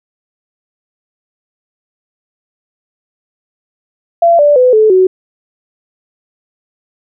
sine tone with pitch steps, 680 / 585.2 / 503.6 / 433.4 / 372.9 Hz, F5 / D5 / B4 / A4 / F#4, -46 / -6 / +34 / -26 / +14 cents, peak -4 dBFS, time 4.22-5.07 s, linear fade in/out 5 ms, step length 170 ms, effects none

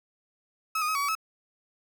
35% pulse tone with pitch steps, 1289 / 1230 / 1273 / 1129 / 1139 / 1294 Hz, E6 / D#6 / D#6 / C#6 / C#6 / E6, -39 / -20 / +39 / +31 / +47 / -32 cents, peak -24 dBFS, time 0.75-1.152 s, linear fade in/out 5 ms, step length 67 ms, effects none

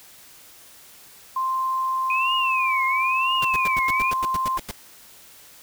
sine tone, 1046.5 Hz, C6, in tune, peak -21 dBFS, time 1.36-4.58 s, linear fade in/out 5 ms
sine tone with vibrato, 2476 Hz, D#7, 9 cents flat, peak -22 dBFS, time 2.1-4.11 s, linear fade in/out 2 ms, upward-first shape triangle, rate 1 Hz, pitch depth 270 cents each way
pink noise bursts, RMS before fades -31 dBFS, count 12, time 3.42-4.712 s, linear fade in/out 2 ms, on 27 ms, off 88 ms
effects white hiss -48 dBFS RMS until 5.62 s

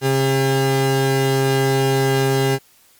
35% pulse tone pair together, 134.52 / 403.1 Hz, C3 / G4, +48 / +48 cents, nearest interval octave + perfect fifth, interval 1900 cents, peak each -16 dBFS, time 0.01-2.59 s, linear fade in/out 50 ms, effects white hiss -53 dBFS RMS until 2.99 s + MP3 96 kbps

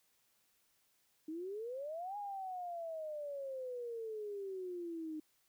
sine exponential two-way sweep, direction up then down, 305.4 to 830.6 to 305.4 Hz, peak -40 dBFS, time 1.28-5.2 s, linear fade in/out 5 ms, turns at 2.17 s, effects white hiss -75 dBFS RMS until 5.48 s

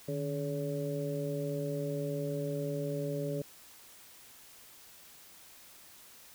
harmonic tone with a mistuned harmonic, 141.8 Hz, C#3, 40 cents sharp, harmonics 1 / 2 / 3 / 4, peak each -36 / -40 / -38 / -38 dBFS, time 0.08-3.42 s, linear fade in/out 5 ms, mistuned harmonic 1, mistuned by +110 cents, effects white hiss -55 dBFS RMS until 6.34 s

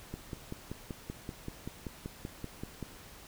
click train, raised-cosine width 3 ms, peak -25 dBFS, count 15, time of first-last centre 0.14-2.827 s, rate 5.21 Hz, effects pink hiss -52 dBFS RMS until 3.27 s

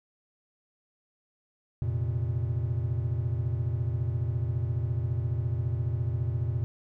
triangle chord, F suspended fourth, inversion none, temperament just, 87.31 / 116.41 / 130.96 Hz, F2 / Bb2 / C3, 0 / -2 / +2 cents, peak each -30 / -27 / -31 dBFS, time 1.82-6.64 s, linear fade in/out 0 ms, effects none

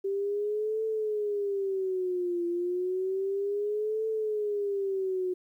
sine tone with vibrato, 390 Hz, G4, 9 cents flat, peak -27 dBFS, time 0.04-5.34 s, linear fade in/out 10 ms, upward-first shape triangle, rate 0.31 Hz, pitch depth 220 cents each way, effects 11-bit

